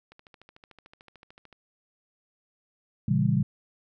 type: click train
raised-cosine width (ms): 0.3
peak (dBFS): -34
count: 20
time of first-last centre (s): 0.12-1.527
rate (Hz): 13.5
type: chord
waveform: sine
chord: A# diminished seventh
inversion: none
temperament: just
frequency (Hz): 116.54 / 139.85 / 167.82 / 201.4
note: A#2 / C#3 / E3 / G3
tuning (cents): 0 / +16 / +31 / +47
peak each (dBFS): -27 / -25 / -27 / -26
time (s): 3.08-3.43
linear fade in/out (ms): 5
effects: none